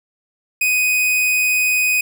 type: tone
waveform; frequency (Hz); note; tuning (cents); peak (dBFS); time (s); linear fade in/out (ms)
45% pulse; 2498; D#7; +6; -14; 0.61-2.01; 5
effects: none